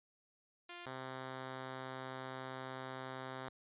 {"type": "tone pair in turn", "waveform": "5% pulse", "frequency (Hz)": [349.2, 130.8], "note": ["F4", "C3"], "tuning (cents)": [0, 0], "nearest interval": "octave + perfect fourth", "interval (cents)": 1700, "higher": "first", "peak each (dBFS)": [-36, -32], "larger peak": "second", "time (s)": [[0.69, 0.86], [0.86, 3.49]], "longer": "second", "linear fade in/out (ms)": 5, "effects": ["resampled to 8000 Hz"]}